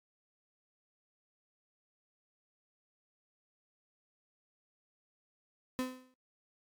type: tone with exponential decay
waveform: 35% pulse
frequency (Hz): 255.8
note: C4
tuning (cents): -39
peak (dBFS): -28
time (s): 5.79-6.14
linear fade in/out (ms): 0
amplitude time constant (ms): 74
effects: noise-tail reverb RT60 0.1 s tail -17 dB re dry + MP3 96 kbps